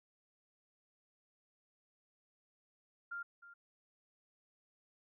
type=tone with echo; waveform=sine; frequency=1396.9 Hz; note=F6; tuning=in tune; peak=-40 dBFS; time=3.11-3.23 s; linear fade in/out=10 ms; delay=310 ms; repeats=1; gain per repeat=-14 dB; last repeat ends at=3.54 s; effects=none